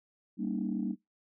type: chord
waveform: sine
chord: Eb dominant seventh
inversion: first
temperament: equal with one note detuned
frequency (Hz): 196 / 233.1 / 283 / 311.1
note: G3 / Bb3 / Db4 / Eb4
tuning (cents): 0 / 0 / +36 / 0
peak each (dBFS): -34 / -34 / -38 / -38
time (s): 0.37-0.96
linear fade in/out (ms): 50
effects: noise-tail reverb RT60 0.2 s tail -25 dB re dry + tanh soft clip ceiling -21 dBFS